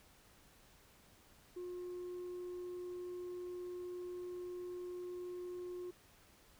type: tone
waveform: sine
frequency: 357.9 Hz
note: F4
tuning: 42 cents sharp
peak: -40 dBFS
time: 1.56-5.91 s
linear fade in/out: 10 ms
effects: tanh soft clip ceiling -41 dBFS + pink hiss -65 dBFS RMS until 6.59 s